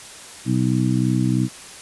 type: harmonic tone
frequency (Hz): 63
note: B1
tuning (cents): +35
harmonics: 2 / 3 / 4 / 5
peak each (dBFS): -20 / -22 / -23 / -24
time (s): 0.45-1.49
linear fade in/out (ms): 50
effects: white hiss -39 dBFS RMS until 1.81 s + resampled to 24000 Hz